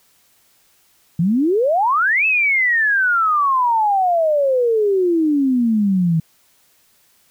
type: exponential two-way sweep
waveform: sine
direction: up then down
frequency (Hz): 157.9 to 2637 to 157.9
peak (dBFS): -13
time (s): 1.19-6.2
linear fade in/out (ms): 5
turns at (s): 2.26
effects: white hiss -57 dBFS RMS until 7.3 s